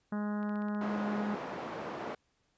harmonic tone, 208.2 Hz, G#3, 5 cents sharp, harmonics 1 / 2 / 3 / 4 / 5 / 6 / 7 / 8 / 9, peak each -32 / -46 / -45 / -47 / -48 / -49 / -49 / -54 / -60 dBFS, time 0.12-1.35 s, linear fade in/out 5 ms
click train, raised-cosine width 0.3 ms, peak -39 dBFS, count 13, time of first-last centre 0.43-1.194 s, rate 15.7 Hz
white band-pass noise, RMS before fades -40 dBFS, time 0.81-2.15 s, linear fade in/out 5 ms, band 190 to 870 Hz, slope 12 dB/octave
effects pink hiss -75 dBFS RMS until 2.57 s + resampled to 16000 Hz

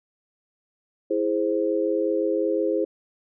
sine chord, E augmented, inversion none, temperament equal, 329.6 / 415.3 / 523.3 Hz, E4 / G#4 / B#4, 0 / 0 / 0 cents, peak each -25 dBFS, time 1.1-2.85 s, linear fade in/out 10 ms, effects none

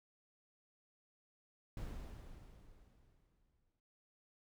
brown noise with exponential decay, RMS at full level -43 dBFS, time 1.77-3.8 s, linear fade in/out 2 ms, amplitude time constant 440 ms, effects none

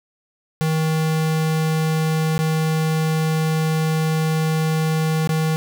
square tone with dropouts, 158.3 Hz, D#3, 30 cents sharp, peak -18 dBFS, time 0.61-5.56 s, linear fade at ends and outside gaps 0 ms, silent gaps 2.379-2.39 / 5.274-5.292 s, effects none

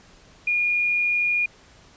sine tone, 2431 Hz, D#7, 41 cents flat, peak -19 dBFS, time 0.47-1.46 s, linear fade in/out 5 ms, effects pink hiss -52 dBFS RMS until 1.96 s + resampled to 16000 Hz

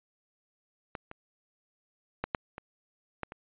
clicks, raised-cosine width 0.5 ms, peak -21 / -27 / -15 / -12 / -25 / -18 / -27 dBFS, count 7, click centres 0.952 / 1.114 / 2.24 / 2.348 / 2.581 / 3.233 / 3.321 s, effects resampled to 8000 Hz

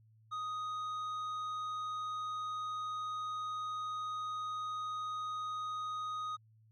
triangle tone with tanh clipping, 1247 Hz, D#6, 3 cents sharp, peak -38 dBFS, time 0.31-6.37 s, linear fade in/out 20 ms, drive 11 dB, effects added 110 Hz sine -62 dBFS peak until 6.71 s

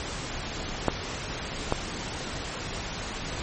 clicks, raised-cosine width 1 ms, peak -6 / -8 dBFS, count 2, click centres 0.883 / 1.724 s, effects pink hiss -34 dBFS RMS until 3.42 s + MP3 32 kbps

